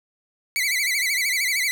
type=tone with vibrato; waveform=sawtooth; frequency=2137 Hz; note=C7; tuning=36 cents sharp; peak=-17 dBFS; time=0.56-1.71 s; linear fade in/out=0 ms; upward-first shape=sine; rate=13 Hz; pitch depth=140 cents each way; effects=none